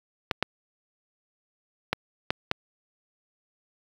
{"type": "clicks", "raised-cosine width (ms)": 0.3, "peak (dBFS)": -7, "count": 5, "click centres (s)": [0.312, 0.426, 1.93, 2.305, 2.514], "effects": ["high-pass 60 Hz 12 dB/octave", "7-bit"]}